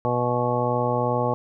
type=harmonic tone; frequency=122.4 Hz; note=B2; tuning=15 cents flat; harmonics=1 / 2 / 3 / 4 / 5 / 6 / 7 / 9; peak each=-27 / -30 / -32 / -26 / -28 / -34 / -27 / -30 dBFS; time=0.05-1.34 s; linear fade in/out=0 ms; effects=none

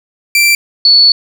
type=tone pair in turn; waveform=sawtooth / sine; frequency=2349 / 4434 Hz; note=D7 / C#8; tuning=0 / 0 cents; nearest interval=major seventh; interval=1100 cents; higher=second; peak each=-3 dBFS; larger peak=neither; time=0.35-0.55 / 0.85-1.12 s; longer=second; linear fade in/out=2 ms; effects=none

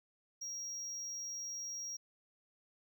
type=tone; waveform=triangle; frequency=5640 Hz; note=F8; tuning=16 cents sharp; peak=-39 dBFS; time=0.41-1.97 s; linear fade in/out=10 ms; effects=none

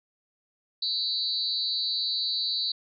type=tone cluster; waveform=sine; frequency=3830 / 4010 / 4402 / 4676 Hz; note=A#7 / B7 / C#8 / D8; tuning=+46 / +26 / -13 / -8 cents; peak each=-35 / -29 / -30 / -36 dBFS; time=0.82-2.72 s; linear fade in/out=5 ms; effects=none

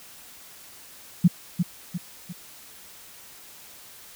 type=tone with echo; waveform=sine; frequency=175.9 Hz; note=F3; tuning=13 cents sharp; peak=-11 dBFS; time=1.24-1.28 s; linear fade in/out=10 ms; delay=350 ms; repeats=3; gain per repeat=-7 dB; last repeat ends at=2.33 s; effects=white hiss -47 dBFS RMS until 4.15 s

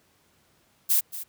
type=noise with echo; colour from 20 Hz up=violet; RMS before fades=-21 dBFS; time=0.89-1.01 s; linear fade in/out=20 ms; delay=230 ms; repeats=1; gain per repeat=-14 dB; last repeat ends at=1.24 s; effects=pink hiss -64 dBFS RMS until 1.28 s + high-pass 80 Hz 12 dB/octave

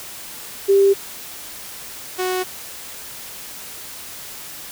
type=tone pair in turn; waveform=sine / sawtooth; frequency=394.3 / 368.7 Hz; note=G4 / F#4; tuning=+10 / -6 cents; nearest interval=minor second; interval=116 cents; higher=first; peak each=-10 / -16 dBFS; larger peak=first; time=0.68-0.94 / 2.18-2.44 s; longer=neither; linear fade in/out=20 ms; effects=white hiss -35 dBFS RMS until 4.71 s

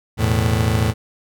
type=chord; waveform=35% pulse; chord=E suspended fourth; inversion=none; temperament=just; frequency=82.41 / 109.88 / 123.61 Hz; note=E2 / A2 / B2; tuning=0 / -2 / +2 cents; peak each=-19 / -16 / -22 dBFS; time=0.17-0.94 s; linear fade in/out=50 ms; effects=none

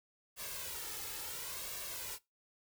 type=noise with flanger; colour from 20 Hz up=white; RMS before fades=-43 dBFS; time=0.36-2.19 s; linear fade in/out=50 ms; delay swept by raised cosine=1.8 to 2.34 ms; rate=0.72 Hz; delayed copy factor=+0.65; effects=noise-tail reverb RT60 0.2 s tail -20 dB re dry

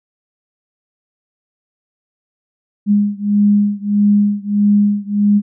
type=beating tone pair; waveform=sine; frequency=204.6 / 206.2 Hz; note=G#3 / G#3; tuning=-26 / -12 cents; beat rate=1.6 Hz; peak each=-13 / -14 dBFS; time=2.86-5.42 s; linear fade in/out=50 ms; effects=none

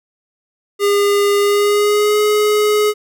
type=tone with pitch glide; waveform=square; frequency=405.8 to 420.8 Hz; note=G#4 to G#4; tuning=-40 to +23 cents; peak=-12 dBFS; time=0.79-2.94 s; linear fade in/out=50 ms; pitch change=+63 cents; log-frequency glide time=1.39-2.19 s; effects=none

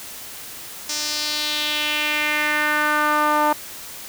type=tone with band-pass filter sweep; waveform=sawtooth; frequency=300 Hz; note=D4; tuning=37 cents sharp; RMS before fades=-21 dBFS; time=0.89-3.53 s; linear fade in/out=5 ms; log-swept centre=5900 to 950 Hz; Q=2.7; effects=white hiss -36 dBFS RMS until 4.08 s

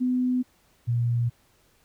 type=tone pair in turn; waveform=sine; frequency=251.6 / 118.98 Hz; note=B3 / A#2; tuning=+32 / +36 cents; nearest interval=octave + minor second; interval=1296 cents; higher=first; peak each=-21 dBFS; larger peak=neither; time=0-0.43 / 0.87-1.3 s; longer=neither; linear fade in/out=20 ms; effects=pink hiss -63 dBFS RMS until 1.84 s

